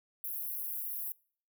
pink high-pass noise, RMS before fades -38 dBFS, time 0.24-1.12 s, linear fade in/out 0 ms, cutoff 11000 Hz, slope 96 dB/octave, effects noise-tail reverb RT60 0.5 s tail -25 dB re dry

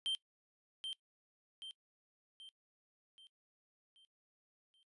triangle tone with echo, 3136 Hz, G7, in tune, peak -32 dBFS, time 0.06-0.15 s, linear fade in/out 0 ms, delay 780 ms, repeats 6, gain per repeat -6 dB, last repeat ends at 4.83 s, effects noise-tail reverb RT60 0.1 s tail -20 dB re dry + resampled to 24000 Hz

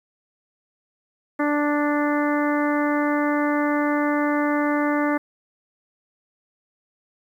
harmonic tone, 293.7 Hz, D4, in tune, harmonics 1 / 2 / 3 / 4 / 5 / 6 / 7, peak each -21 / -26 / -29 / -29 / -32 / -31 / -34 dBFS, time 1.39-5.18 s, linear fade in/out 10 ms, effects 9-bit

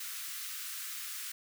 white high-pass noise, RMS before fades -41 dBFS, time 0-1.32 s, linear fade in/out 5 ms, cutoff 1200 Hz, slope 48 dB/octave, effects none

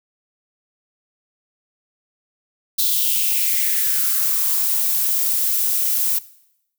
violet noise with high-pass filter sweep, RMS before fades -19 dBFS, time 2.78-6.19 s, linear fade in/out 10 ms, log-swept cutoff 3900 to 260 Hz, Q 4.2, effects noise-tail reverb RT60 0.8 s tail -19 dB re dry

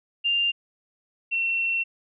sine tone pair in turn, 2794 / 2713 Hz, F7 / E7, 0 / +49 cents, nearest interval minor second, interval 51 cents, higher first, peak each -20 / -22 dBFS, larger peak first, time 0.24-0.52 / 1.31-1.84 s, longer second, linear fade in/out 20 ms, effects none

